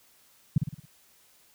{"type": "tone with echo", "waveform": "sine", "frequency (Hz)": 146.83, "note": "D3", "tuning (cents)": 0, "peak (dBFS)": -16, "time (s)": [0.56, 0.58], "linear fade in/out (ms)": 5, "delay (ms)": 55, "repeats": 5, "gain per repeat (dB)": -6, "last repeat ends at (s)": 0.855, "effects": ["white hiss -61 dBFS RMS until 1.54 s"]}